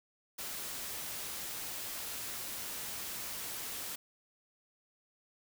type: noise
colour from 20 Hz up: white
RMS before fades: -41 dBFS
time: 0.38-3.96 s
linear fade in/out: 10 ms
effects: none